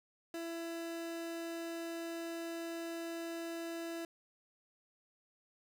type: tone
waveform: 30% pulse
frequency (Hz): 333.9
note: E4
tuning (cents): +22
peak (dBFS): -37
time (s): 0.34-4.05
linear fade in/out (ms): 2
effects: none